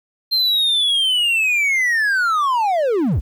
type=linear sweep; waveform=triangle; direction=down; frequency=4181 to 38.89 Hz; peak=-13 dBFS; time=0.31-3.21 s; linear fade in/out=20 ms; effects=9-bit